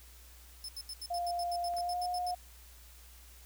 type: tone bursts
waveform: sawtooth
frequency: 5250 Hz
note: E8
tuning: 8 cents flat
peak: -37 dBFS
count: 14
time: 0.64-2.311 s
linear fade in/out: 2 ms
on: 46 ms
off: 79 ms
type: tone with pitch glide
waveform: sine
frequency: 698.5 to 717.3 Hz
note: F5 to F5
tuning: 0 to +46 cents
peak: -32 dBFS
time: 1.1-2.35 s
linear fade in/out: 10 ms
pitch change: +46 cents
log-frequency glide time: 1.78-2.01 s
type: clicks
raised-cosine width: 0.5 ms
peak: -39 dBFS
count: 2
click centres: 1.738 / 1.784 s
effects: added 60 Hz sine -54 dBFS peak until 3.45 s + white hiss -58 dBFS RMS until 3.45 s